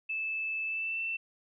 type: tone with pitch glide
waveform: sine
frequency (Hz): 2625 to 2677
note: E7 to E7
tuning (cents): -8 to +26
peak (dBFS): -31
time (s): 0.09-1.17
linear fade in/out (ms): 10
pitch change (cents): +34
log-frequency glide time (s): 0.65-1.02
effects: none